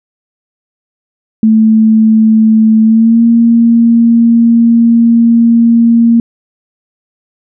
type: tone with pitch glide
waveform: sine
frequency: 220 to 232.1 Hz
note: A3 to A#3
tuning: 0 to -7 cents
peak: -3 dBFS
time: 1.43-6.2 s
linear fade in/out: 2 ms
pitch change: +93 cents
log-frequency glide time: 2.83-3.23 s
effects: none